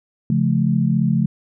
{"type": "chord", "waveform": "sine", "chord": "Db augmented", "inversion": "none", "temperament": "just", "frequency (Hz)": [138.59, 173.24, 216.5], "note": ["Db3", "F3", "A3"], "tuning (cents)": [0, -14, -28], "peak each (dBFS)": -19, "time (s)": [0.3, 1.26], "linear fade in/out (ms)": 2, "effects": []}